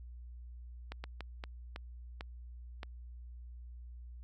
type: slowing click train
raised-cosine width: 0.3 ms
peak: -26 dBFS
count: 7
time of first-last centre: 0.92-2.832 s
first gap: 120 ms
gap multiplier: 1.39
effects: added 60 Hz sine -46 dBFS peak until 4.23 s